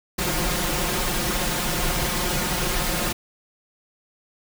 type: noise with comb filter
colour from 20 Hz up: pink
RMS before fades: -24 dBFS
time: 0.18-3.13 s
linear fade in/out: 10 ms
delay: 5.6 ms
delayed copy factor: +0.9
effects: none